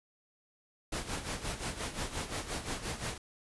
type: noise with tremolo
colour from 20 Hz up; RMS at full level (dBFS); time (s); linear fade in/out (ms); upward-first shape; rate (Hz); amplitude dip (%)
pink; -35; 0.92-3.18; 5; sine; 5.7; 70
effects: resampled to 24000 Hz